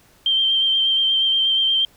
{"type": "tone with vibrato", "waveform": "sine", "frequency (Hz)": 3147, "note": "G7", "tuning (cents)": 6, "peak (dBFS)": -15, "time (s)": [0.26, 1.85], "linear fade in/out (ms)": 2, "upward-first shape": "sine", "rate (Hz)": 8.4, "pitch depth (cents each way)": 18, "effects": ["pink hiss -54 dBFS RMS until 1.96 s"]}